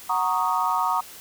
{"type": "chord", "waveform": "sine", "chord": "D# minor seventh", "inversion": "first", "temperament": "equal", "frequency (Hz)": [740, 932.3, 1108.7, 1244.5], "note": ["F#5", "A#5", "C#6", "D#6"], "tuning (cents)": [0, 0, 0, 0], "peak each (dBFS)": [-28, -24, -27, -26], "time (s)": [0.09, 1.01], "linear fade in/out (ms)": 10, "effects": ["white hiss -43 dBFS RMS until 1.2 s"]}